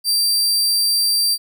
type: tone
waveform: sawtooth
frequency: 4699 Hz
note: D8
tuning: in tune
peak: -12 dBFS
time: 0.04-1.38 s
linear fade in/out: 50 ms
effects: none